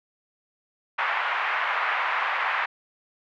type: band-pass noise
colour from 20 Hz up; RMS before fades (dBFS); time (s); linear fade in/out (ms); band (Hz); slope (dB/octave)
pink; -26; 0.98-2.66; 10; 870 to 2300; 24
effects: none